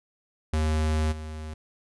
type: tone with level steps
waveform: square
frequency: 77.78 Hz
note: D#2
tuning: in tune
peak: -23 / -35 dBFS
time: 0.53-1.54 s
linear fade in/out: 5 ms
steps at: 1.11 s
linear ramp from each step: 20 ms
effects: resampled to 24000 Hz